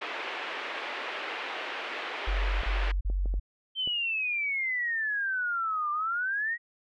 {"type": "band-pass noise", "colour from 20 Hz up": "white", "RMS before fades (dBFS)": -36, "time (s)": [0.01, 2.92], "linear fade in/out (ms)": 10, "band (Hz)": [350, 2800], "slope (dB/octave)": 24}
{"type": "tone bursts", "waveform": "sine", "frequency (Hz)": 47, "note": "F#1", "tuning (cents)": 28, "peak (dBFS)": -25, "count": 3, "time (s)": [2.27, 3.398], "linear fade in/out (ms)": 10, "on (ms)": 350, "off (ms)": 39}
{"type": "clicks", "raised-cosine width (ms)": 2, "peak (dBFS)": -28, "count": 5, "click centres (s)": [2.634, 3.1, 3.258, 3.34, 3.875]}
{"type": "exponential two-way sweep", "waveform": "sine", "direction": "down then up", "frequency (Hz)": [3136, 1182, 1921], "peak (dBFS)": -27, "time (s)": [3.75, 6.58], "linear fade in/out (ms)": 50, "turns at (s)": 5.91}
{"effects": []}